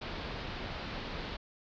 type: low-pass noise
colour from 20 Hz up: pink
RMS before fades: -40 dBFS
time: 0.01-1.37 s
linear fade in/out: 10 ms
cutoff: 4700 Hz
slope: 48 dB/octave
effects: none